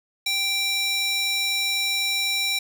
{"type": "tone with high-pass filter", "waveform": "square", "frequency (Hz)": 784, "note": "G5", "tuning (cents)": 0, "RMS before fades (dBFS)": -24, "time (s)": [0.26, 2.59], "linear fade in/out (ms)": 5, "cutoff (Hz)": 3100, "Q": 3.1, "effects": []}